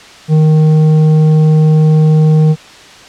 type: tone with tanh clipping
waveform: sine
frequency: 155.56 Hz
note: D#3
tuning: in tune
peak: -6 dBFS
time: 0.28-2.56 s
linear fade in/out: 50 ms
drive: 8 dB
effects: white hiss -35 dBFS RMS until 3.08 s + low-pass 5000 Hz 12 dB/octave